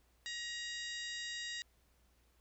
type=harmonic tone with a mistuned harmonic; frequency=947 Hz; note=A#5; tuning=27 cents sharp; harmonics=2 / 3 / 4 / 5 / 6 / 7 / 8; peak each=-44 / -50 / -45 / -50 / -54 / -55 / -52 dBFS; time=0.26-1.62 s; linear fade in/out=0 ms; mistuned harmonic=5; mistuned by=+18 cents; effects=added 60 Hz sine -70 dBFS peak until 2.4 s + pink hiss -74 dBFS RMS until 2.4 s